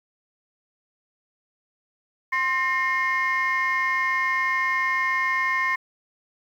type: tone cluster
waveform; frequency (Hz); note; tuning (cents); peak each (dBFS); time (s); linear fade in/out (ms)
sine; 1052 / 1824 / 2137; C6 / A#6 / C7; +9 / -38 / +36; -24; 2.32-5.76; 10
effects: tanh soft clip ceiling -15 dBFS + 9-bit